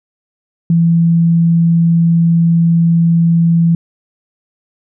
sine tone, 167.5 Hz, E3, 28 cents sharp, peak -7 dBFS, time 0.7-3.75 s, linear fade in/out 2 ms, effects none

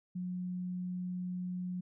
sine tone, 180.8 Hz, F#3, 40 cents flat, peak -35 dBFS, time 0.15-1.81 s, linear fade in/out 10 ms, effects none

